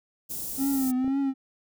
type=band-stop noise; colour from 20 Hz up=white; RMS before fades=-34 dBFS; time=0.29-0.92 s; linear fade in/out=20 ms; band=400 to 7900 Hz; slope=12 dB/octave
type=tone with vibrato; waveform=triangle; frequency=265.1 Hz; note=C4; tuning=23 cents sharp; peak=-21 dBFS; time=0.57-1.34 s; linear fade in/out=50 ms; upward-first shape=triangle; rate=2 Hz; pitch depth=91 cents each way
type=clicks; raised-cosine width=2 ms; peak=-28 dBFS; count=2; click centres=1.045 / 1.079 s
effects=none